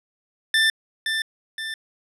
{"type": "tone with echo", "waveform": "25% pulse", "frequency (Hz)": 1778, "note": "A6", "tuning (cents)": 18, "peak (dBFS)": -12, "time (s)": [0.54, 0.7], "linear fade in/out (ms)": 2, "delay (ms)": 520, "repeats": 2, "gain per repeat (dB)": -6, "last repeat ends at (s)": 1.74, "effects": ["low-pass 9000 Hz 12 dB/octave"]}